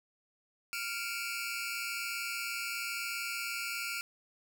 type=tone cluster; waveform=sawtooth; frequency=1394 / 2252 / 2373 / 2606 Hz; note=F6 / C#7 / D7 / E7; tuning=-4 / +27 / +17 / -20 cents; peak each=-36 / -39 / -37 / -39 dBFS; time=0.73-4.01 s; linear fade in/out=0 ms; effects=none